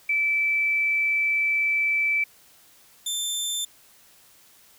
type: tone pair in turn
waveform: sine / 20% pulse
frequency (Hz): 2318 / 3555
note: D7 / A7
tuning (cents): -23 / +17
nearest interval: perfect fifth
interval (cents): 740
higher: second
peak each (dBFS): -20 / -20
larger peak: neither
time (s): 0.09-2.24 / 3.06-3.65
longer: first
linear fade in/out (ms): 5
effects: white hiss -55 dBFS RMS until 4.78 s